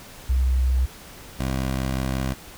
sine / 15% pulse tone pair in turn, 64 / 65.57 Hz, C2 / C2, -38 / +4 cents, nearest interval unison, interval 42 cents, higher second, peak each -17 dBFS, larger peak neither, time 0.29-0.86 / 1.39-2.34 s, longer second, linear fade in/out 10 ms, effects pink hiss -43 dBFS RMS until 2.57 s

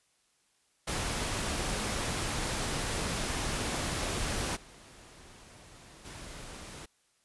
pink noise with level steps, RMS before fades -33 / -53 / -45 dBFS, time 0.87-6.86 s, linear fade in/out 10 ms, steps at 4.55 / 6.04 s, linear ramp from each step 20 ms, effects white hiss -71 dBFS RMS until 7.24 s + resampled to 24000 Hz

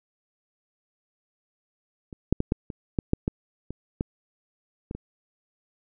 clicks, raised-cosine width 3 ms, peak -26 / -6 / -11 / -9 / -22 / -10 / -7 / -11 / -21 / -13 / -20 / -22 dBFS, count 12, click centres 2.128 / 2.326 / 2.404 / 2.521 / 2.702 / 2.988 / 3.134 / 3.279 / 3.706 / 4.009 / 4.911 / 4.95 s, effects none

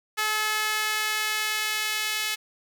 sawtooth tone with high-pass filter sweep, 429.3 Hz, A4, 43 cents flat, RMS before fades -27 dBFS, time 0.17-2.36 s, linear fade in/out 20 ms, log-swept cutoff 1400 to 2400 Hz, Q 1.2, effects none

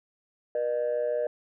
sine tone pair together, 480.9 / 607 Hz, B4 / D#5, -46 / -43 cents, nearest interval major third, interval 403 cents, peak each -27 / -26 dBFS, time 0.55-1.27 s, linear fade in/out 2 ms, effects tanh soft clip ceiling -21 dBFS

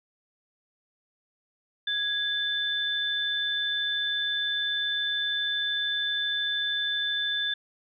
sine tone pair together, 1661.2 / 3527 Hz, G#6 / A7, 0 / +3 cents, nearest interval octave + minor second, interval 1303 cents, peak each -30 / -27 dBFS, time 1.87-7.54 s, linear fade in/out 5 ms, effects none

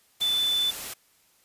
sine tone in noise, 3508 Hz, A7, 6 cents flat, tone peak -22 dBFS, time 0.21-0.71 s, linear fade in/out 10 ms, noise white, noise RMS -36 dBFS, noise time 0.2-0.94 s, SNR +11 dB, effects white hiss -63 dBFS RMS until 1.44 s + resampled to 32000 Hz

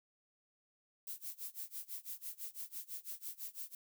violet noise with tremolo, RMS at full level -43 dBFS, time 1.07-3.75 s, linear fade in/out 2 ms, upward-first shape sine, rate 6 Hz, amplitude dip 95%, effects none

